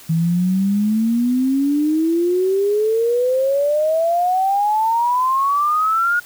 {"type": "exponential sweep", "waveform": "sine", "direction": "up", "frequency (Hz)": [160, 1447], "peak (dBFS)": -14, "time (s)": [0.09, 6.2], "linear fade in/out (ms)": 10, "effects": ["white hiss -42 dBFS RMS until 6.25 s"]}